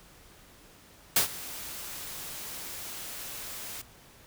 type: noise with ADSR envelope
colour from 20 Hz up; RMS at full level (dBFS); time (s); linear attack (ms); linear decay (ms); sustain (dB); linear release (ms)
white; -21; 1.16-3.82; 3; 110; -19; 10
effects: pink hiss -55 dBFS RMS until 4.26 s